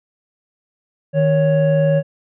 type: tone pair together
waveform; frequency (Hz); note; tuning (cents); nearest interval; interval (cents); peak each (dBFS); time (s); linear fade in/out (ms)
triangle; 156.2 / 556.6; D#3 / C#5; +7 / +7; octave + minor seventh; 2200; -13; 1.13-2.03; 50
effects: resampled to 8000 Hz